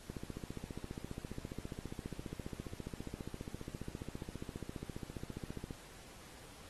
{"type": "click train", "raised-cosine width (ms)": 3, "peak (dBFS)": -29, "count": 84, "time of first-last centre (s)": [0.1, 5.708], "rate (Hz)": 14.8, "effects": ["pink hiss -56 dBFS RMS until 6.69 s", "AAC 32 kbps"]}